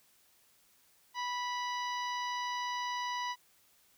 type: harmonic tone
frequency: 983 Hz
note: B5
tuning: 8 cents flat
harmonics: 1 / 2 / 3 / 4 / 5 / 6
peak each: -35 / -41 / -45 / -47 / -49 / -51 dBFS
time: 1.14-3.36 s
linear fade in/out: 50 ms
effects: white hiss -67 dBFS RMS until 3.97 s